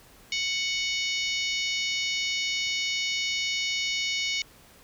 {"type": "harmonic tone with a mistuned harmonic", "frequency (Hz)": 740, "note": "F#5", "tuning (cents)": 0, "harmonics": [3, 4, 5, 6, 7, 8, 9], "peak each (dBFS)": [-30, -32, -34, -36, -37, -38, -39], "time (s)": [0.32, 4.42], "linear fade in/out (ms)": 2, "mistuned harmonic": 8, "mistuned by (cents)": -74, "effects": ["pink hiss -54 dBFS RMS until 4.83 s"]}